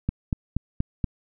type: click train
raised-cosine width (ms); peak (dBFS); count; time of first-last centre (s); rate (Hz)
5; -11; 5; 0.09-1.042; 4.2
effects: none